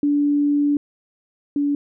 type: tone pair in turn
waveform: sine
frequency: 289.7 / 287.2 Hz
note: D4 / D4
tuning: -24 / -39 cents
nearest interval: unison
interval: 15 cents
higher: first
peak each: -15 / -17 dBFS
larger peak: first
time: 0.03-0.77 / 1.56-1.75 s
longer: first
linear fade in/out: 2 ms
effects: none